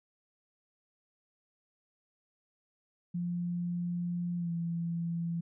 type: tone with pitch glide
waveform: sine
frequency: 174.61 to 168.86 Hz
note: F3 to E3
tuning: 0 to +42 cents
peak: -31 dBFS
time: 3.14-5.41 s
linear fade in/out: 10 ms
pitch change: -58 cents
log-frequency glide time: 4.37-4.51 s
effects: none